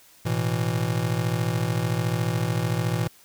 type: chord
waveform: square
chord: A suspended second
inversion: none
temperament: just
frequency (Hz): 110 / 123.75 / 165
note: A2 / B2 / E3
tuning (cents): 0 / +4 / +2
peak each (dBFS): -28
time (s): 0.25-3.08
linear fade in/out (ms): 10
effects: white hiss -54 dBFS RMS until 3.24 s